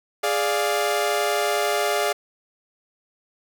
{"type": "chord", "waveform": "sawtooth", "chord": "D diminished", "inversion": "second", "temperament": "equal", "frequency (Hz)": [415.3, 587.3, 698.5], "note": ["Ab4", "D5", "F5"], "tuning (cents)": [0, 0, 0], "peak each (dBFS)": -21, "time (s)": [0.23, 2.13], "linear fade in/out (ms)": 10, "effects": []}